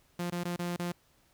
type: tone with dropouts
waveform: sawtooth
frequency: 174.9 Hz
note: F3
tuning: 3 cents sharp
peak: -28 dBFS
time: 0.19-0.92 s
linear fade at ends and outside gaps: 5 ms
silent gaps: 0.302-0.322 / 0.436-0.451 / 0.563-0.591 / 0.764-0.793 s
effects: pink hiss -67 dBFS RMS until 1.33 s